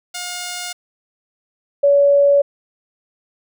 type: tone pair in turn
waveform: 5% pulse / sine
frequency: 714 / 566.7 Hz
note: F5 / C#5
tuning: +38 / +38 cents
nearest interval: major third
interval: 400 cents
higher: first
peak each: -14 / -9 dBFS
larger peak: second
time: 0.14-0.73 / 1.83-2.42 s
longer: neither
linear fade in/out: 10 ms
effects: none